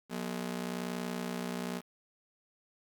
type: ring-modulated tone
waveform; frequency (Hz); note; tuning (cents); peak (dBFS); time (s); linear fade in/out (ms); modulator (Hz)
sawtooth; 210; G#3; +19; -28; 0.09-1.82; 50; 30.5
effects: 9-bit